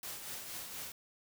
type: noise with tremolo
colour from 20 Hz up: white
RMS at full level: -42 dBFS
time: 0.03-0.92 s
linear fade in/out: 2 ms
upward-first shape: triangle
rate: 4.2 Hz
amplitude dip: 50%
effects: none